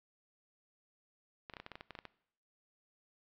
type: clicks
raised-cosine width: 0.3 ms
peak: -29 dBFS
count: 12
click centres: 1.498 / 1.537 / 1.568 / 1.6 / 1.664 / 1.717 / 1.755 / 1.809 / 1.907 / 1.952 / 1.989 / 2.053 s
effects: noise-tail reverb RT60 0.7 s tail -20 dB re dry + low-pass 5000 Hz 12 dB/octave